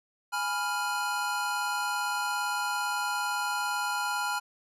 square chord, F diminished, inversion first, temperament equal, 830.6 / 987.8 / 1396.9 Hz, Ab5 / Cb6 / F6, 0 / 0 / 0 cents, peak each -34 / -35 / -32 dBFS, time 0.32-4.4 s, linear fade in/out 20 ms, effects resampled to 32000 Hz

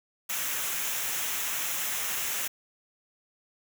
white noise with comb filter, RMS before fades -31 dBFS, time 0.29-2.48 s, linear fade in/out 10 ms, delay 0.22 ms, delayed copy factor -0.55, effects none

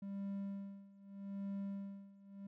triangle tone with tremolo, 197.9 Hz, G3, 17 cents sharp, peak -37 dBFS, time 0.02-2.47 s, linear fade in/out 5 ms, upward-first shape sine, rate 0.81 Hz, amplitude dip 90%, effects none

